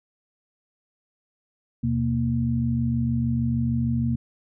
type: tone cluster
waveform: sine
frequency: 79.9 / 126.4 / 232.8 Hz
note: D#2 / B2 / A#3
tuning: +47 / +41 / -2 cents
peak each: -30 / -24 / -24 dBFS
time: 1.83-4.16 s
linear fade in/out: 10 ms
effects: none